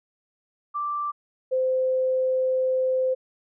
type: tone pair in turn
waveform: sine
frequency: 1174 / 517.1 Hz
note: D6 / C5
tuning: -1 / -20 cents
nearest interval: octave + major second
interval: 1419 cents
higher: first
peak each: -25 / -20 dBFS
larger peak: second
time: 0.74-1.12 / 1.51-3.15 s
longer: second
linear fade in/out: 20 ms
effects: none